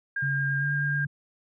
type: tone with vibrato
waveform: sine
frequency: 1609 Hz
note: G6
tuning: 45 cents sharp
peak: -26 dBFS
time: 0.16-1.05 s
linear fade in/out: 5 ms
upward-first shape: triangle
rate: 9.1 Hz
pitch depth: 9 cents each way
type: tone with pitch glide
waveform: sine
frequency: 138.59 to 144.06 Hz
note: C#3 to D3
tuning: 0 to -33 cents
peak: -27 dBFS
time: 0.22-1.07 s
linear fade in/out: 10 ms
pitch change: +67 cents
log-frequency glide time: 0.59-0.66 s
effects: none